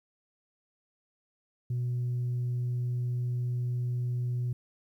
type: tone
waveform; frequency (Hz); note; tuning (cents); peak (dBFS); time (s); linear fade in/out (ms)
sine; 122.9; B2; -8; -26; 1.7-4.53; 5
effects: tanh soft clip ceiling -26 dBFS + 11-bit